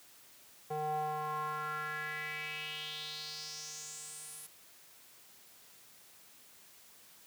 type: tone with band-pass filter sweep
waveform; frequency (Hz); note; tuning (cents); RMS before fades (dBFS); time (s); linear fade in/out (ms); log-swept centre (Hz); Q
square; 152.6; D#3; -33; -40; 0.7-4.47; 10; 630 to 11000; 4.3
effects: white hiss -59 dBFS RMS until 7.26 s + high-pass 80 Hz 12 dB/octave